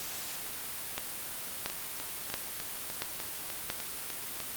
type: two click trains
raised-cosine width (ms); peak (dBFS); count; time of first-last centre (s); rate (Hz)
0.2; -20 / -14; 10 / 5; 1.7-4.403 / 0.98-3.701; 3.33 / 1.47
effects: white hiss -39 dBFS RMS until 4.56 s + Opus 48 kbps